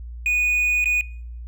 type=tone with dropouts; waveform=triangle; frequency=2475 Hz; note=D#7; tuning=10 cents flat; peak=-16 dBFS; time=0.26-1.01 s; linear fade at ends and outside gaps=1 ms; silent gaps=0.843-0.857 s; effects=noise-tail reverb RT60 0.6 s tail -25 dB re dry + added 59 Hz sine -32 dBFS peak until 1.47 s